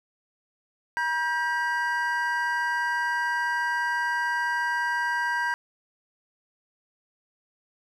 triangle tone cluster, 958 / 1587 / 1932 Hz, A#5 / G6 / B6, +47 / +21 / -39 cents, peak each -26 / -25 / -32 dBFS, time 0.97-5.54 s, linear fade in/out 0 ms, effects none

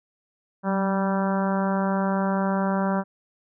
harmonic tone with a mistuned harmonic, 194.6 Hz, G3, 12 cents flat, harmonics 1 / 2 / 3 / 4 / 5 / 6 / 7 / 8 / 9, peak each -23 / -33 / -29 / -32 / -31 / -36 / -35 / -37 / -47 dBFS, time 0.63-3.04 s, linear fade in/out 50 ms, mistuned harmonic 1, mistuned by -30 cents, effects none

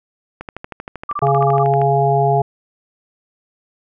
click train, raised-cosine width 0.5 ms, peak -14 dBFS, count 19, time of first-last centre 0.41-1.816 s, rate 12.8 Hz
sine tone bursts, 1174.7 Hz, D6, in tune, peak -19 dBFS, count 9, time 1.09-1.633 s, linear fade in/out 5 ms, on 39 ms, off 24 ms
harmonic tone, 138.59 Hz, C#3, in tune, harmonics 1 / 3 / 5 / 6, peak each -17 / -18 / -16 / -19 dBFS, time 1.22-2.42 s, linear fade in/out 5 ms
effects none

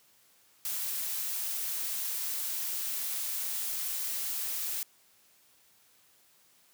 blue noise, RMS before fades -34 dBFS, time 0.65-4.83 s, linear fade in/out 2 ms, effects white hiss -64 dBFS RMS until 6.73 s + high-pass 80 Hz 12 dB/octave

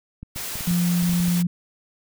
clicks, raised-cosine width 5 ms, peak -23 dBFS, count 11, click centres 0.23 / 0.361 / 0.556 / 0.608 / 0.674 / 0.71 / 1.028 / 1.093 / 1.132 / 1.201 / 1.282 s
white noise, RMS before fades -31 dBFS, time 0.35-1.43 s, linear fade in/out 20 ms
sine tone, 175 Hz, F3, 4 cents sharp, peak -18 dBFS, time 0.67-1.47 s, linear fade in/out 5 ms
effects none

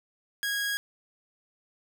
sawtooth tone, 1646 Hz, G#6, 16 cents flat, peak -24 dBFS, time 0.43-0.77 s, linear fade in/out 0 ms, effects none

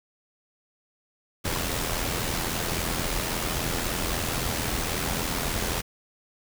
pink noise with amplitude modulation, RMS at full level -26 dBFS, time 1.44-5.82 s, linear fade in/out 20 ms, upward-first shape sine, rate 83.7 Hz, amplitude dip 50%, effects none

